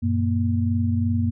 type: tone cluster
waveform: sine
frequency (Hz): 94.4 / 117.3 / 234.9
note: F#2 / A#2 / A#3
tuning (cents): +35 / +11 / +13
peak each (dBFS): -21 / -29 / -23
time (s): 0.02-1.31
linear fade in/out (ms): 20
effects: none